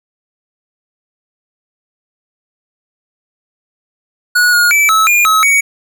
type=tone with pitch steps; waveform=square; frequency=1460 / 1434 / 2313 / 1300 / 2418 / 1285 / 2245 Hz; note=F#6 / F6 / D7 / E6 / D7 / E6 / C#7; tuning=-24 / +45 / -27 / -24 / +50 / -45 / +21 cents; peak=-8 dBFS; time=4.35-5.61 s; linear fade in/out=10 ms; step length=180 ms; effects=none